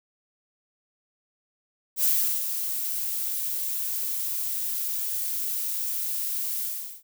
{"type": "noise with ADSR envelope", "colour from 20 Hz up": "violet", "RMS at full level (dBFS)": -21, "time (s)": [1.96, 7.03], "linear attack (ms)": 81, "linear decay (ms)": 380, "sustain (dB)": -8, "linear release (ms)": 420, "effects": []}